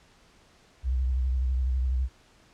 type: tone with vibrato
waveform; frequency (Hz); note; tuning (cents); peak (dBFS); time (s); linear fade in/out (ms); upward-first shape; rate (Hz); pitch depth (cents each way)
sine; 63.9; C2; -40; -23; 0.83-2.09; 50; sine; 12; 69
effects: pink hiss -59 dBFS RMS until 2.53 s + low-pass 7000 Hz 12 dB/octave